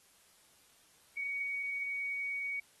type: tone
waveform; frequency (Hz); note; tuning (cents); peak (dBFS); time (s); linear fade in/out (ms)
sine; 2245; C#7; +21; -34; 1.17-2.6; 5
effects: white hiss -65 dBFS RMS until 2.8 s + AAC 32 kbps